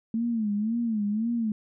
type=tone with vibrato; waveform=sine; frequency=220 Hz; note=A3; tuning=in tune; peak=-24 dBFS; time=0.14-1.52 s; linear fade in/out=2 ms; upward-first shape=sine; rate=1.9 Hz; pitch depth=130 cents each way; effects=none